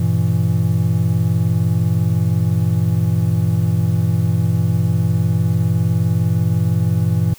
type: chord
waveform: triangle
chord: E diminished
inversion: first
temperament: just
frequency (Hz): 98.89 / 118.67 / 164.81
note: G2 / Bb2 / E3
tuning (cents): +16 / +31 / 0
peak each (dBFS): -16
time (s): 0-7.34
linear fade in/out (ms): 5
effects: white hiss -44 dBFS RMS until 7.38 s